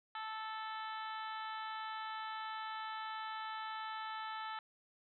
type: harmonic tone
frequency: 438.5 Hz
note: A4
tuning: 6 cents flat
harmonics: 2 / 3 / 4 / 5 / 6 / 7 / 8 / 9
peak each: -44 / -45 / -49 / -56 / -60 / -55 / -57 / -56 dBFS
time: 0.15-4.59 s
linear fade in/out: 2 ms
effects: none